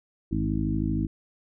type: harmonic tone with a mistuned harmonic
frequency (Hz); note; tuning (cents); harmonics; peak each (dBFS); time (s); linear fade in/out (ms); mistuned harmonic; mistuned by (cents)
52.8; G#1; +29; 1 / 2 / 3 / 4 / 5 / 6; -31 / -31 / -31 / -31 / -31 / -31; 0.31-1.07; 10; 2; -65
effects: none